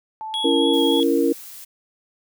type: tone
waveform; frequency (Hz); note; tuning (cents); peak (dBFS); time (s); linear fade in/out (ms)
sine; 874; A5; -12; -28; 0.21-1; 0
type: tone with vibrato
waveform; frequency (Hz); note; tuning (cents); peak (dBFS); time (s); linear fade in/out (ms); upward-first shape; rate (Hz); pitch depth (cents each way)
triangle; 3322; G#7; 0; -21; 0.34-1.03; 0; sine; 3.5; 13
type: chord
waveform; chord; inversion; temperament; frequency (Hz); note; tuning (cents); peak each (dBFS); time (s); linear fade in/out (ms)
sine; A# diminished; first; just; 279.7 / 335.6 / 466.2; C#4 / E4 / A#4; +16 / +31 / 0; -20; 0.44-1.33; 10
type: noise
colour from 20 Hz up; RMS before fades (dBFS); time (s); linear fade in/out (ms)
blue; -39; 0.73-1.65; 10
effects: none